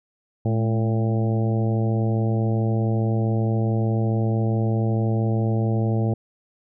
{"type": "harmonic tone with a mistuned harmonic", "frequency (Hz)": 112.8, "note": "A2", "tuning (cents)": 44, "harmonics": [1, 2, 3, 4, 5, 6, 7], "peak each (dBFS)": [-20, -26, -30, -32, -34, -36, -37], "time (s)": [0.45, 6.14], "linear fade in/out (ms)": 5, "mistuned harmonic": 2, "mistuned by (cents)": -64, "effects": []}